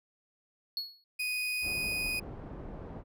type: tone with exponential decay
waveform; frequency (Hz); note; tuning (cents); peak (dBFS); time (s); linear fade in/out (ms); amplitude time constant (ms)
triangle; 4354; C#8; -32; -28; 0.77-1.04; 1; 58
type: tone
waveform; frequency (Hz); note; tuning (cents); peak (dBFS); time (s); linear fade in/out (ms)
35% pulse; 2489; D#7; 0; -29; 1.19-2.2; 10
type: low-pass noise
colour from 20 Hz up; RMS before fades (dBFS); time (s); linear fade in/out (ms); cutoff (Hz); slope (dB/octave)
pink; -43; 1.61-3.04; 50; 730; 12
effects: none